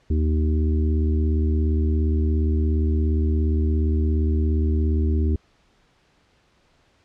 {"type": "harmonic tone", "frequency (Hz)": 77.2, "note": "D#2", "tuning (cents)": -13, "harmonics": [1, 3, 4, 5], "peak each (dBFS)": [-18, -28, -30, -32], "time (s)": [0.1, 5.36], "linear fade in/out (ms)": 5, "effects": ["pink hiss -61 dBFS RMS until 7.04 s", "low-pass 5000 Hz 12 dB/octave"]}